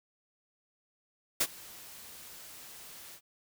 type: noise with ADSR envelope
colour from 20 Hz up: white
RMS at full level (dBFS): -25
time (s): 1.4-3.21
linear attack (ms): 11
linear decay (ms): 52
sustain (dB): -24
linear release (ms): 68
effects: none